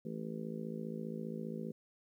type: harmonic tone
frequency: 55 Hz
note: A1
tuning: in tune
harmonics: 3 / 4 / 5 / 6 / 7 / 8 / 9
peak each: -44 / -42 / -52 / -54 / -47 / -51 / -49 dBFS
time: 0.05-1.72 s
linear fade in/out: 5 ms
effects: 12-bit